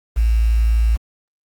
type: tone with quantisation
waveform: sine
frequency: 56 Hz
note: A1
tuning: 31 cents sharp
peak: -12 dBFS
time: 0.16-0.97 s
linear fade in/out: 20 ms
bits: 6
effects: Opus 24 kbps